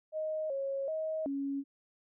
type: tone with pitch steps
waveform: sine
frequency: 624 / 547 / 632 / 277.4 Hz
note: D#5 / C#5 / D#5 / C#4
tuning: +5 / -23 / +27 / +1 cents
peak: -32 dBFS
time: 0.12-1.64 s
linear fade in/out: 50 ms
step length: 380 ms
effects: none